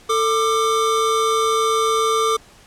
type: tone pair together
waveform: square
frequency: 445.5 / 1189.3 Hz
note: A4 / D6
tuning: +22 / +21 cents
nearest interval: octave + perfect fourth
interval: 1699 cents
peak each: -20 / -19 dBFS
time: 0.09-2.37 s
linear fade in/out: 10 ms
effects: pink hiss -48 dBFS RMS until 2.66 s + low-pass 10000 Hz 12 dB/octave